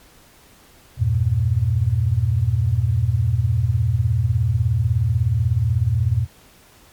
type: chord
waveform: sine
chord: E diminished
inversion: none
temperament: just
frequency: 82.41 / 98.89 / 118.67 Hz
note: E2 / G2 / Bb2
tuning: 0 / +16 / +31 cents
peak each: -22 / -21 / -18 dBFS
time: 0.97-6.27 s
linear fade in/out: 50 ms
effects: pink hiss -50 dBFS RMS until 6.92 s + MP3 96 kbps